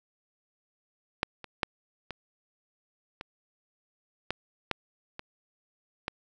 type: clicks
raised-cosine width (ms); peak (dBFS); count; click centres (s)
0.3; -9 / -25 / -9 / -21 / -22 / -13 / -11 / -22 / -15; 9; 1.231 / 1.443 / 1.632 / 2.107 / 3.211 / 4.306 / 4.713 / 5.194 / 6.081
effects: none